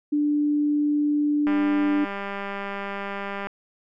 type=tone; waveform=sine; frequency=294.8 Hz; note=D4; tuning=7 cents sharp; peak=-19 dBFS; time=0.12-2.05 s; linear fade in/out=10 ms
type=click train; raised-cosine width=0.5 ms; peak=-17 dBFS; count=399; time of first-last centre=1.47-3.47 s; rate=199 Hz
effects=none